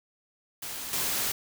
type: noise with level steps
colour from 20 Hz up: white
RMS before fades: -37 / -29 dBFS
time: 0.62-1.32 s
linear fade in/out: 5 ms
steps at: 0.93 s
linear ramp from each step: 2 ms
effects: none